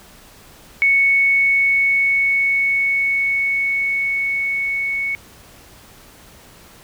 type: tone with level ramp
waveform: sine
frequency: 2215 Hz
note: C#7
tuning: 2 cents flat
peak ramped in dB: -11 to -19 dBFS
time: 0.82-5.15 s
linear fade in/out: 0 ms
effects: pink hiss -45 dBFS RMS until 6.83 s